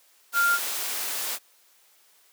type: tone in noise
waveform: sine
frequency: 1396.9 Hz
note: F6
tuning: in tune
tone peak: -19 dBFS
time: 0.33-0.59 s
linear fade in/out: 50 ms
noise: white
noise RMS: -30 dBFS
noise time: 0.32-1.39 s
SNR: +8 dB
effects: white hiss -60 dBFS RMS until 2.32 s + high-pass 400 Hz 12 dB/octave